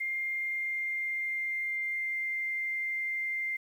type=tone with pitch glide; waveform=sine; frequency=2112 to 2096 Hz; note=C7 to C7; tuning=+16 to +2 cents; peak=-30 dBFS; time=0-3.57 s; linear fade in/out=10 ms; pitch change=-14 cents; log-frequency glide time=0.22-2.32 s; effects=10-bit